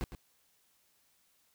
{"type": "noise with echo", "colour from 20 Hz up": "brown", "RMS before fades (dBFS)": -34, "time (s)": [0.01, 0.04], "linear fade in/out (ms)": 0, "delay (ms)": 110, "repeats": 1, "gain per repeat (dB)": -10, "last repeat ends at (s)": 0.15, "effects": ["white hiss -71 dBFS RMS until 1.54 s"]}